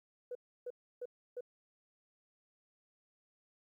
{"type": "tone bursts", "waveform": "sine", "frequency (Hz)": 492.9, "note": "B4", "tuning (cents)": -3, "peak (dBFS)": -38, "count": 4, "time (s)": [0.31, 1.408], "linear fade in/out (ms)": 5, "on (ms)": 42, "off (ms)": 310, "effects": ["tanh soft clip ceiling -35 dBFS", "13-bit"]}